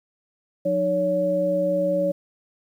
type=tone cluster; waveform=sine; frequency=179.1 / 306.5 / 563 Hz; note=F3 / D#4 / C#5; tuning=+44 / -26 / +27 cents; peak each=-28 / -29 / -20 dBFS; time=0.65-2.12 s; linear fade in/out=10 ms; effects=9-bit